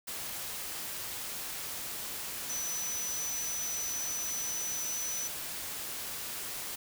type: tone in noise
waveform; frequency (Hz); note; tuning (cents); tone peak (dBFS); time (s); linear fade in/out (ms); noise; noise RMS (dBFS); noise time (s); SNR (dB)
sine; 5980; F#8; +17; -34; 2.49-5.28; 10; white; -39; 0.07-6.76; +2
effects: none